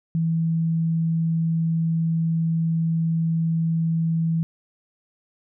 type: tone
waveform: sine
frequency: 163.8 Hz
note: E3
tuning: 11 cents flat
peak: -19 dBFS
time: 0.15-4.43 s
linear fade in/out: 0 ms
effects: none